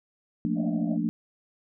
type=chord; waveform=sine; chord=Bb major seventh; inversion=second; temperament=equal; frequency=174.61 / 220 / 233.1 / 293.7 Hz; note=F3 / A3 / Bb3 / D4; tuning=0 / 0 / 0 / 0 cents; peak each=-30 dBFS; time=0.45-1.09 s; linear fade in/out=0 ms
type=band-pass noise; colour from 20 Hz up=white; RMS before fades=-42 dBFS; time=0.55-0.98 s; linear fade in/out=20 ms; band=580 to 690 Hz; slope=96 dB/octave
effects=none